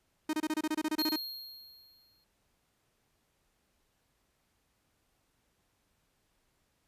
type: tone bursts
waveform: 45% pulse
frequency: 310 Hz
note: D#4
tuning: 6 cents flat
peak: -29 dBFS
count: 13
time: 0.29-1.161 s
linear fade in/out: 5 ms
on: 43 ms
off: 26 ms
type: tone with exponential decay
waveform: square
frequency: 4246 Hz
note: C8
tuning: 25 cents sharp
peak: -30 dBFS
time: 0.99-2.24 s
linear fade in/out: 2 ms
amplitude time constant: 270 ms
effects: pink hiss -75 dBFS RMS until 6.87 s + resampled to 32000 Hz